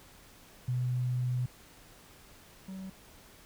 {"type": "tone pair in turn", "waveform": ["sine", "triangle"], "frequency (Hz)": [124.9, 189.97], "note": ["B2", "F#3"], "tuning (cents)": [20, 46], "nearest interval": "perfect fifth", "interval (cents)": 726, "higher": "second", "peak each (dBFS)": [-28, -37], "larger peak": "first", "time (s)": [[0.68, 1.46], [2.68, 2.9]], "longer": "first", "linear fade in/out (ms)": 5, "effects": ["pink hiss -56 dBFS RMS until 3.45 s"]}